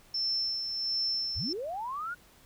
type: tone with tremolo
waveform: sine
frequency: 5340 Hz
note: E8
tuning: 22 cents sharp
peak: -27 dBFS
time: 0.14-1.53 s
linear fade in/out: 5 ms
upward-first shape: sine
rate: 1.4 Hz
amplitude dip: 45%
type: linear sweep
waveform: sine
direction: up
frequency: 37 to 1480 Hz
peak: -33 dBFS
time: 1.35-2.15 s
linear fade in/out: 20 ms
effects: pink hiss -59 dBFS RMS until 2.45 s